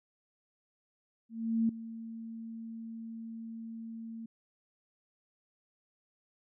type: tone with ADSR envelope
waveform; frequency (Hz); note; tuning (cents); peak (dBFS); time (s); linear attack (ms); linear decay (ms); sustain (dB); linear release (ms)
sine; 226.6; A#3; -49; -24; 1.29-4.26; 400; 4; -16; 5
effects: none